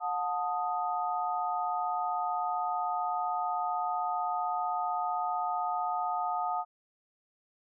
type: chord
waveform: sine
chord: D# diminished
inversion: first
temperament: equal with one note detuned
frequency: 724.3 / 880 / 1244.5 Hz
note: F#5 / A5 / D#6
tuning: -37 / 0 / 0 cents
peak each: -32 / -34 / -34 dBFS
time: 0-6.65 s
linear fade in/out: 50 ms
effects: none